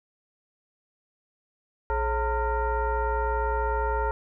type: tone with frequency modulation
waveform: sine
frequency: 424.6 Hz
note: G#4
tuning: 38 cents sharp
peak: -23 dBFS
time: 1.9-4.11 s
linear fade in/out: 0 ms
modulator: 483 Hz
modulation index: 1.7
effects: none